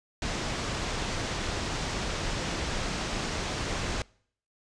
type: low-pass noise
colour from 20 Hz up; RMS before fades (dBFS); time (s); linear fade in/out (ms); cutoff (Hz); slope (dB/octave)
pink; -32; 0.22-4.02; 2; 7000; 24
effects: noise-tail reverb RT60 0.6 s tail -25 dB re dry + resampled to 22050 Hz